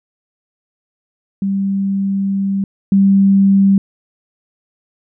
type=tone pair in turn; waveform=sine; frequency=196 / 196 Hz; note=G3 / G3; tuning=0 / 0 cents; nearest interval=unison; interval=0 cents; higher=neither; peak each=-14 / -7 dBFS; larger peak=second; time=1.42-2.64 / 2.92-3.78 s; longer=first; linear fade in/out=2 ms; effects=none